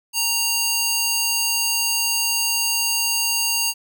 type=tone with high-pass filter; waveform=square; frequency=928 Hz; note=A#5; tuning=8 cents flat; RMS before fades=-21 dBFS; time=0.13-3.74 s; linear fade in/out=50 ms; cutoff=3700 Hz; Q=0.72; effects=none